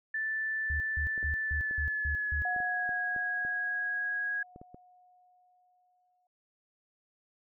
sine tone with pitch glide, 1760 to 1651.7 Hz, A6 to G#6, 0 to -10 cents, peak -30 dBFS, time 0.14-4.43 s, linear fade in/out 5 ms, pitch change -110 cents, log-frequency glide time 1.39-2.92 s
sine tone bursts, 74.3 Hz, D2, 21 cents sharp, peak -31 dBFS, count 7, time 0.7-2.42 s, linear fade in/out 0 ms, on 100 ms, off 170 ms
clicks, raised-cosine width 2 ms, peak -34 dBFS, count 11, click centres 1.178 / 1.229 / 1.711 / 2.563 / 2.603 / 2.892 / 3.163 / 3.45 / 4.561 / 4.615 / 4.745 s
sine tone with exponential decay, 725 Hz, F#5, 35 cents flat, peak -32 dBFS, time 2.45-6.27 s, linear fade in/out 2 ms, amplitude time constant 830 ms
effects none

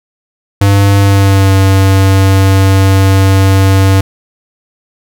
square tone with pitch glide, 99.6 to 96.49 Hz, G2 to G2, +28 to -27 cents, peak -5 dBFS, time 0.61-4.01 s, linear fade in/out 5 ms, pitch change -55 cents, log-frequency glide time 1-1.53 s, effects none

